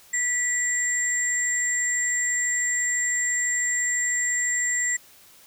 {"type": "tone pair together", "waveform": "sine", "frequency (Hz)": [1952, 7406], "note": ["B6", "A#8"], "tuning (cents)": [-21, -12], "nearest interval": "octave + major seventh", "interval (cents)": 2309, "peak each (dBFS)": [-25, -24], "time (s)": [0.13, 4.97], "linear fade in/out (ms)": 10, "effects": ["white hiss -52 dBFS RMS until 5.46 s"]}